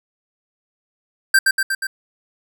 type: tone with echo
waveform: square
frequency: 1572 Hz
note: G6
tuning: 4 cents sharp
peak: -10 dBFS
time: 1.34-1.39 s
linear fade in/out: 5 ms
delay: 120 ms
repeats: 4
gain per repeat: -3 dB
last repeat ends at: 1.87 s
effects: none